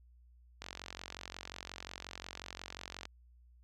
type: click train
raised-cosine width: 0.2 ms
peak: -25 dBFS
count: 112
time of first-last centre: 0.62-3.054 s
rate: 45.6 Hz
effects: added 60 Hz sine -59 dBFS peak until 3.63 s